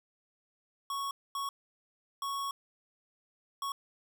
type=tone bursts at uneven times; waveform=square; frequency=1108.7 Hz; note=C#6; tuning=in tune; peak=-34 dBFS; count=4; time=0.9-1.11 / 1.35-1.49 / 2.22-2.51 / 3.62-3.72 s; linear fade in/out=2 ms; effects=none